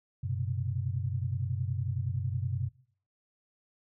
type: tone cluster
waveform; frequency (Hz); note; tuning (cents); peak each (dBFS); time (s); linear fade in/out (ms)
sine; 94.7 / 122.9 / 133.7; F#2 / B2 / C3; +41 / -8 / +38; -33 / -34 / -35; 0.23-2.69; 10
effects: noise-tail reverb RT60 0.5 s tail -19 dB re dry